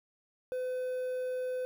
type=tone with quantisation; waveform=triangle; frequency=507 Hz; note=B4; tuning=45 cents sharp; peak=-30 dBFS; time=0.52-1.65 s; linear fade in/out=0 ms; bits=10; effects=none